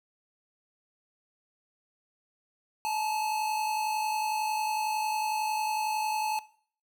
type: tone pair together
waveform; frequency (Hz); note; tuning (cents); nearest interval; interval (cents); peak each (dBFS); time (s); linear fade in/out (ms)
square; 860 / 911; A5 / A#5; -40 / -40; minor second; 100; -30 / -37; 2.85-6.39; 0
effects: noise-tail reverb RT60 0.5 s tail -18 dB re dry